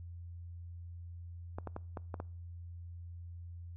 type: clicks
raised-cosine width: 1 ms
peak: -26 dBFS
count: 6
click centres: 1.585 / 1.673 / 1.764 / 1.972 / 2.142 / 2.201 s
effects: noise-tail reverb RT60 0.5 s tail -24 dB re dry + added 86 Hz sine -44 dBFS peak until 3.76 s